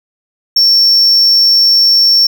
triangle tone, 5450 Hz, F8, 43 cents flat, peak -4 dBFS, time 0.56-2.27 s, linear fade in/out 5 ms, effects none

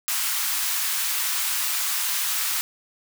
white high-pass noise, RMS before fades -25 dBFS, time 0.08-2.61 s, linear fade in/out 0 ms, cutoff 950 Hz, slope 24 dB/octave, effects none

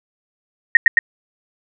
sine tone with echo, 1864.7 Hz, A#6, in tune, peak -3 dBFS, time 0.75-0.77 s, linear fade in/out 2 ms, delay 110 ms, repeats 2, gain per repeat -2 dB, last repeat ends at 0.99 s, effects none

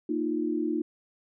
sine chord, Bb suspended fourth, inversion none, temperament just, 233.1 / 310.8 / 349.6 Hz, Bb3 / Eb4 / F4, 0 / -2 / +2 cents, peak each -33 / -28 / -31 dBFS, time 0.09-0.82 s, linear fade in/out 5 ms, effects none

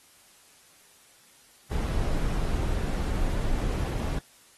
brown noise, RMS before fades -27 dBFS, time 1.71-4.19 s, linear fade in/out 5 ms, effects white hiss -57 dBFS RMS until 4.57 s + AAC 32 kbps

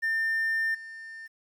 triangle tone with level steps, 1800 Hz, A6, 39 cents sharp, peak -22 / -38 dBFS, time 0.02-1.28 s, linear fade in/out 20 ms, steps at 0.74 s, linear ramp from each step 10 ms, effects tanh soft clip ceiling -19 dBFS + 10-bit

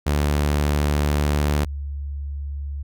sawtooth / sine tone pair in turn, 73.42 / 70.88 Hz, D2 / C#2, 0 / +39 cents, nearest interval minor second, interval 61 cents, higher first, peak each -14 / -26 dBFS, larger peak first, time 0.06-1.65 / 1.65-2.83 s, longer first, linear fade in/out 10 ms, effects none

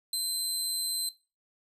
25% pulse tone, 4092 Hz, C8, 39 cents flat, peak -24 dBFS, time 0.13-1.09 s, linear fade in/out 2 ms, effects noise-tail reverb RT60 0.3 s tail -17 dB re dry

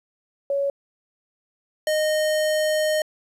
sine / square tone pair in turn, 559 / 616.8 Hz, C#5 / D#5, +14 / -15 cents, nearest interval major second, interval 171 cents, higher second, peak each -20 dBFS, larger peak neither, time 0.5-0.7 / 1.87-3.02 s, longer second, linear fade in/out 2 ms, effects resampled to 32000 Hz + 10-bit

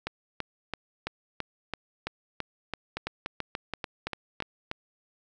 two click trains, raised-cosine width 0.3 ms, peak -15 / -16 dBFS, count 14 / 7, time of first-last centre 0.07-4.403 / 2.97-4.714 s, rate 3 / 3.44 Hz, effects none

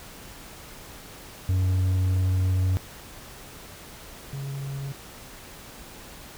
triangle tone pair in turn, 92.8 / 137.96 Hz, F#2 / C#3, +6 / -8 cents, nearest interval perfect fifth, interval 686 cents, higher second, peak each -18 / -28 dBFS, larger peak first, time 1.49-2.77 / 4.33-4.92 s, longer first, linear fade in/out 0 ms, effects pink hiss -44 dBFS RMS until 6.37 s

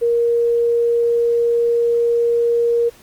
sine tone, 470 Hz, A#4, 14 cents sharp, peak -13 dBFS, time 0.01-2.9 s, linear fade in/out 20 ms, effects pink hiss -47 dBFS RMS until 3.02 s + Opus 24 kbps

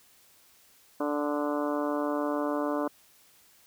harmonic tone with a mistuned harmonic, 146.83 Hz, D3, in tune, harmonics 2 / 3 / 4 / 5 / 6 / 7 / 8 / 9 / 10, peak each -30 / -36 / -32 / -40 / -41 / -37 / -40 / -44 / -45 dBFS, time 1-2.88 s, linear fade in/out 5 ms, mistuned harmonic 9, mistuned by -45 cents, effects white hiss -60 dBFS RMS until 3.66 s

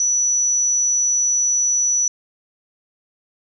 sine tone, 5920 Hz, F#8, in tune, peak -15 dBFS, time 0-2.08 s, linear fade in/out 2 ms, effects none

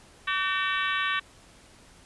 harmonic tone with a mistuned harmonic, 381.8 Hz, G4, 46 cents flat, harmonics 3 / 4 / 5 / 6 / 7 / 8 / 9 / 10, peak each -30 / -32 / -30 / -35 / -35 / -37 / -38 / -39 dBFS, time 0.27-1.2 s, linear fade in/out 10 ms, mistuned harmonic 5, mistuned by -82 cents, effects pink hiss -54 dBFS RMS until 2.05 s + resampled to 24000 Hz

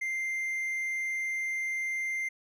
triangle tone, 2093 Hz, C7, in tune, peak -28 dBFS, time 0.01-2.29 s, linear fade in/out 10 ms, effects none

